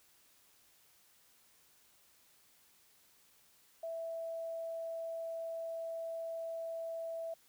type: tone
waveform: sine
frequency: 659.3 Hz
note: E5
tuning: in tune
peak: -38 dBFS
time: 3.83-7.34 s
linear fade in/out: 5 ms
effects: white hiss -67 dBFS RMS until 7.48 s